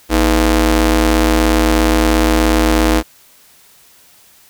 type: ring-modulated tone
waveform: sawtooth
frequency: 185 Hz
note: F#3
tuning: in tune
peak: -3 dBFS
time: 0.09-3.03 s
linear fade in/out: 50 ms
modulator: 131 Hz
effects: white hiss -47 dBFS RMS until 4.49 s